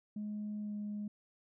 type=tone with pitch glide; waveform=sine; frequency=209.9 to 208 Hz; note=G#3 to G#3; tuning=+19 to +3 cents; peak=-36 dBFS; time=0.16-1.08 s; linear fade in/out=5 ms; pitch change=-16 cents; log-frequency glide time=0.6-0.73 s; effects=tanh soft clip ceiling -34 dBFS